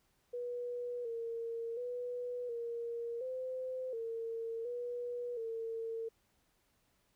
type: tone with pitch steps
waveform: sine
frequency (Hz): 486.5 / 461 / 490.8 / 468.3 / 514 / 456.2 / 485 / 453.4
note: B4 / A#4 / B4 / A#4 / C5 / A#4 / B4 / A#4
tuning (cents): -26 / -19 / -11 / +8 / -31 / -37 / -31 / -48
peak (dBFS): -37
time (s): 0.33-6.09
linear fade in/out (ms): 10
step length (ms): 720
effects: pink hiss -75 dBFS RMS until 7.15 s